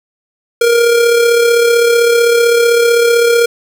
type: tone with amplitude modulation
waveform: square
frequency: 470 Hz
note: A#4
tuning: 14 cents sharp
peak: -6 dBFS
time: 0.61-3.46 s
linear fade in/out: 5 ms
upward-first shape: sine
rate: 35.7 Hz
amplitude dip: 40%
effects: none